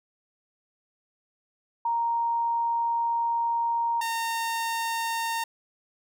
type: tone pair in turn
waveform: sine / sawtooth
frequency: 932.3 / 915.8 Hz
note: A#5 / A#5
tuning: 0 / -31 cents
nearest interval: unison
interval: 31 cents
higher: first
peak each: -23 dBFS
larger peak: neither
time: 1.85-4.01 / 4.01-5.44 s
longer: first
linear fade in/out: 5 ms
effects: none